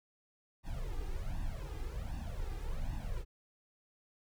brown noise with flanger, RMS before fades -38 dBFS, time 0.63-3.25 s, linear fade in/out 50 ms, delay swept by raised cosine 1.1 to 2.5 ms, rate 1.3 Hz, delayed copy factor +0.9, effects none

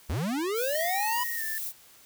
square linear sweep, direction up, 58.27 to 1005 Hz, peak -28 dBFS, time 0.09-1.24 s, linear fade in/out 10 ms
violet noise, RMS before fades -34 dBFS, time 0.54-1.73 s, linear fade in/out 50 ms
triangle tone with pitch glide, 1869 to 1771.2 Hz, A#6 to A6, +4 to +11 cents, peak -32 dBFS, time 0.75-1.58 s, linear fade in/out 2 ms, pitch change -93 cents, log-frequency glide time 1.35-1.44 s
effects white hiss -55 dBFS RMS until 2.05 s

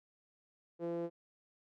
sawtooth tone with band-pass filter, 170 Hz, F3, 46 cents flat, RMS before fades -38 dBFS, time 0.79-1.1 s, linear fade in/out 50 ms, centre 430 Hz, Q 7.1, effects none

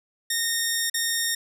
10% pulse tone with dropouts, 1843 Hz, A#6, 20 cents flat, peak -14 dBFS, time 0.3-1.35 s, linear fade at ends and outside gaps 5 ms, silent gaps 0.899-0.941 s, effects none

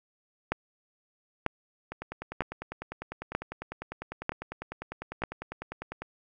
two click trains, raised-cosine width 0.5 ms, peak -11 / -22 dBFS, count 6 / 42, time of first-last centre 0.52-5.237 / 1.92-6.02 s, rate 1.06 / 10 Hz, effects none

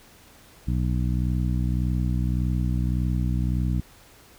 harmonic tone, 61.74 Hz, B1, in tune, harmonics 1 / 2 / 3 / 4 / 5, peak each -24 / -26 / -29 / -35 / -37 dBFS, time 0.67-3.81 s, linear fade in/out 10 ms, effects pink hiss -52 dBFS RMS until 4.38 s

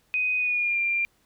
sine tone with pitch glide, 2500 to 2383 Hz, D#7 to D7, +8 to +25 cents, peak -22 dBFS, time 0.14-1.05 s, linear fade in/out 0 ms, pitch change -83 cents, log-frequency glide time 0.37-0.79 s, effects pink hiss -66 dBFS RMS until 1.25 s

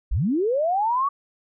sine linear sweep, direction up, 31.2 to 1147 Hz, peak -19 dBFS, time 0.11-1.09 s, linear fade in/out 10 ms, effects none

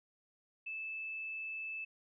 sine tone, 2625 Hz, E7, 8 cents flat, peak -39 dBFS, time 0.66-1.85 s, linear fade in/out 10 ms, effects none

